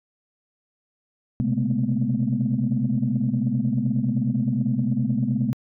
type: tone cluster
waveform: sine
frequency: 125 / 134.7 / 208.1 / 224 / 246.7 Hz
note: B2 / C#3 / G#3 / A3 / B3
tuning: +21 / -49 / +4 / +31 / -2 cents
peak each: -26 dBFS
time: 1.4-5.53 s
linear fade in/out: 0 ms
effects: tanh soft clip ceiling -11 dBFS